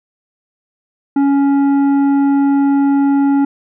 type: tone with tanh clipping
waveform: triangle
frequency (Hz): 279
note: C#4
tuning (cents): +11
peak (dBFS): -11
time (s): 1.16-3.45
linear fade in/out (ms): 5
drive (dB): 13
effects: none